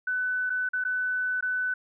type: tone with dropouts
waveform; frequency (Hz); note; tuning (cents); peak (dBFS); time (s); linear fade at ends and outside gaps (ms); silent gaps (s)
sine; 1500; F#6; +23; -25; 0.07-1.74; 5; 0.497-0.501 / 0.69-0.733 / 0.84-0.849 / 1.409-1.425
effects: none